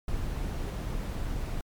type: noise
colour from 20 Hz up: brown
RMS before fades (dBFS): -32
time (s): 0.08-1.61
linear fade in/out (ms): 2
effects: MP3 96 kbps